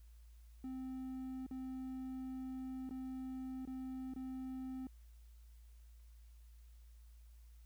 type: tone with dropouts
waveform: triangle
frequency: 260 Hz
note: C4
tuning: 11 cents flat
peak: -40 dBFS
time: 0.64-4.87 s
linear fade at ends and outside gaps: 2 ms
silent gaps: 1.465-1.51 / 2.893-2.908 / 3.653-3.674 / 4.138-4.161 s
effects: added 57 Hz sine -56 dBFS peak until 7.65 s + white hiss -75 dBFS RMS until 7.65 s